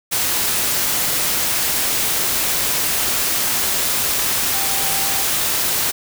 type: tone in noise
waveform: sine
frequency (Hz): 784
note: G5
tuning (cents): 0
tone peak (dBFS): -30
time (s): 4.53-5.23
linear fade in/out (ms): 20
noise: white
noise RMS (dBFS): -19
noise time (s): 0.11-5.92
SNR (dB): -14
effects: none